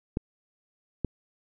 clicks, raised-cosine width 3 ms, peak -14 dBFS, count 2, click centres 0.171 / 1.047 s, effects none

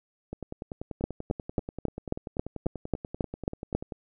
two click trains, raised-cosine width 2 ms, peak -12 / -22 dBFS, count 11 / 38, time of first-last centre 1.04-3.75 / 0.33-3.922 s, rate 3.69 / 10.3 Hz, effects none

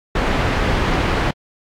pink low-pass noise, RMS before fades -18 dBFS, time 0.15-1.31 s, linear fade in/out 5 ms, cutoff 2400 Hz, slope 12 dB/octave, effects AAC 64 kbps

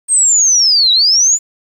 sine linear two-way sweep, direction down then up, 8550 to 3811 to 7130 Hz, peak -7 dBFS, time 0.08-1.39 s, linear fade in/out 50 ms, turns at 0.92 s, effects 7-bit

